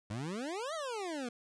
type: exponential two-way sweep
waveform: 25% pulse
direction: up then down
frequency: 98 to 672 to 231.2 Hz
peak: -33 dBFS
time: 0.1-1.29 s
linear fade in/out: 5 ms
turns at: 0.74 s
effects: resampled to 22050 Hz